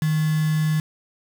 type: tone with quantisation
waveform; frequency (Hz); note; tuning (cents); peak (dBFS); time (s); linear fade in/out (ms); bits
sine; 155.56; D#3; 0; -18; 0.02-0.8; 2; 5
effects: none

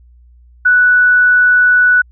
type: tone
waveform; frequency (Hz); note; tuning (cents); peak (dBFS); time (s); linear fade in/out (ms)
sine; 1480; F#6; 0; -6; 0.65-2.02; 10
effects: added 60 Hz sine -41 dBFS peak until 2.11 s

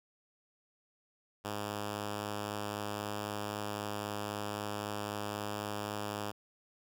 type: tone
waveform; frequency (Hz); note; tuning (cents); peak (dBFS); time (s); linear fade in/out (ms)
5% pulse; 103.83; G#2; 0; -25; 1.44-6.32; 20
effects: none

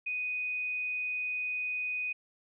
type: tone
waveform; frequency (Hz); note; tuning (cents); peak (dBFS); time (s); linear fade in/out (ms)
sine; 2490; D#7; +1; -31; 0.06-2.13; 10
effects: none

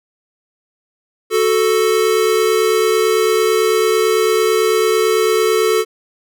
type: tone pair together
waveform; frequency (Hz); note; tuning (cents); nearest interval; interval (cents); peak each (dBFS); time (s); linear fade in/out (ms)
square; 371 / 440; F#4 / A4; +5 / 0; minor third; 295; -18 / -14; 1.3-5.85; 50
effects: none

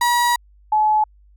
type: tone pair in turn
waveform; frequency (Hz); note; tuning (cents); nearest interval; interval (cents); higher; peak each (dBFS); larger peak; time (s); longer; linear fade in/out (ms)
35% pulse / sine; 961 / 856.2; B5 / A5; -48 / -47; major second; 199; first; -13; neither; 0.01-0.36 / 0.72-1.04; first; 5
effects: added 50 Hz sine -48 dBFS peak until 1.36 s

